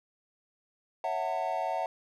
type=chord; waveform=triangle; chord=F# minor seventh; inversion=second; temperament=equal with one note detuned; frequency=554.4 / 659.3 / 740 / 901.1 Hz; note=C#5 / E5 / F#5 / A5; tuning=0 / 0 / 0 / +41 cents; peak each=-37 / -32 / -31 / -33 dBFS; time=1.04-1.86 s; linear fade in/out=2 ms; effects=none